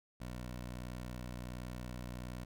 15% pulse tone, 61.4 Hz, B1, 9 cents flat, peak -36 dBFS, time 0.2-2.45 s, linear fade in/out 10 ms, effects none

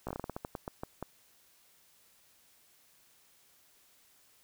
slowing click train, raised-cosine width 1 ms, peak -23 dBFS, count 14, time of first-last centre 0.07-1.026 s, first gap 16 ms, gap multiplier 1.23, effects white hiss -65 dBFS RMS until 4.43 s

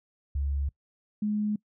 sine tone pair in turn, 70.1 / 210.1 Hz, C#2 / G#3, +20 / +20 cents, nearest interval octave + perfect fifth, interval 1900 cents, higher second, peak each -26 / -25 dBFS, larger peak second, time 0.35-0.69 / 1.22-1.56 s, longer neither, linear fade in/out 5 ms, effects noise-tail reverb RT60 0.1 s tail -23 dB re dry

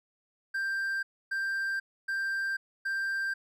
triangle tone bursts, 1579 Hz, G6, 12 cents sharp, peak -27 dBFS, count 4, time 0.54-3.34 s, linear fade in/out 10 ms, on 490 ms, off 280 ms, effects none

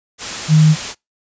sine tone in noise, 155.56 Hz, D#3, in tune, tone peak -6 dBFS, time 0.48-0.76 s, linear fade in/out 50 ms, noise white, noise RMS -24 dBFS, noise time 0.18-0.95 s, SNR +15 dB, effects noise-tail reverb RT60 0.2 s tail -26 dB re dry + resampled to 16000 Hz

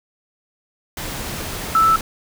sine tone in noise, 1318.5 Hz, E6, in tune, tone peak -11 dBFS, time 1.75-1.96 s, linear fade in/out 2 ms, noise pink, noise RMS -28 dBFS, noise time 0.97-2.01 s, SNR +14 dB, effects none

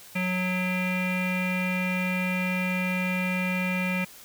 square tone with low-pass filter, 183.1 Hz, F#3, 18 cents flat, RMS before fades -27 dBFS, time 0.15-4.05 s, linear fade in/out 10 ms, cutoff 2400 Hz, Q 8.6, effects white hiss -48 dBFS RMS until 4.24 s

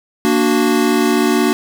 square chord, Bb augmented, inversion none, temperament equal, 233.1 / 293.7 / 370 Hz, Bb3 / D4 / F#4, 0 / 0 / 0 cents, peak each -17 dBFS, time 0.25-1.53 s, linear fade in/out 0 ms, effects none

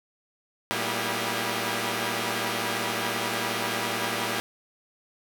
5% pulse tone cluster, 114.6 / 193.5 / 240.6 / 324.2 / 404.5 Hz, A#2 / G3 / B3 / E4 / G#4, -29 / -22 / -45 / -29 / -46 cents, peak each -22 dBFS, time 0.71-4.4 s, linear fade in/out 0 ms, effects none

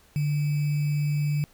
sine tone with sample-and-hold, 147.2 Hz, D3, 4 cents sharp, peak -22 dBFS, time 0.16-1.44 s, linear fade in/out 0 ms, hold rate 2450 Hz, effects pink hiss -58 dBFS RMS until 1.53 s

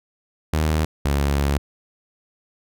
sawtooth tone pair in turn, 77.78 / 70.67 Hz, D#2 / C#2, 0 / +34 cents, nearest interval major second, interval 166 cents, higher first, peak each -14 dBFS, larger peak neither, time 0.53-0.85 / 1.05-1.58 s, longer second, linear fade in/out 5 ms, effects none

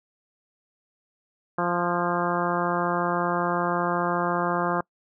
harmonic tone with a mistuned harmonic, 174.61 Hz, F3, in tune, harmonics 1 / 2 / 3 / 4 / 5 / 6 / 7 / 8 / 9, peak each -30 / -30 / -31 / -30 / -32 / -30 / -31 / -35 / -36 dBFS, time 1.58-4.81 s, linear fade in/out 5 ms, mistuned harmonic 9, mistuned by +33 cents, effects noise-tail reverb RT60 0.1 s tail -26 dB re dry

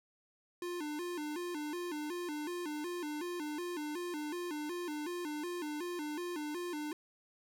square tone with vibrato, 324.8 Hz, E4, 26 cents flat, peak -38 dBFS, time 0.62-6.93 s, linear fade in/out 2 ms, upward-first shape square, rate 2.7 Hz, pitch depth 140 cents each way, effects none

